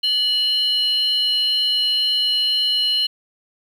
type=tone pair together; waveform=sine; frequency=2954 / 4178 Hz; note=F#7 / C8; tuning=-3 / -3 cents; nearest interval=tritone; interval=600 cents; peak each=-17 / -19 dBFS; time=0.03-3.07 s; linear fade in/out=10 ms; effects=tanh soft clip ceiling -11 dBFS + 8-bit